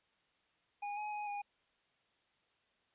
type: tone with pitch steps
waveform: square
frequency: 819 / 842 / 835 / 817 Hz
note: G#5 / G#5 / G#5 / G#5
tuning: -24 / +24 / +9 / -29 cents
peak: -39 dBFS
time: 0.82-1.42 s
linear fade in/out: 10 ms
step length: 150 ms
effects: white hiss -75 dBFS RMS until 2.94 s + resampled to 8000 Hz